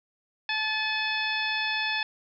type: harmonic tone with a mistuned harmonic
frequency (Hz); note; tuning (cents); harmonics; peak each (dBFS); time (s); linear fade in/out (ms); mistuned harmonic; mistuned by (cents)
868; A5; -24; 1 / 2 / 3 / 4 / 5 / 6; -34 / -30 / -31 / -33 / -37 / -39; 0.49-2.03; 2; 3; -35
effects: none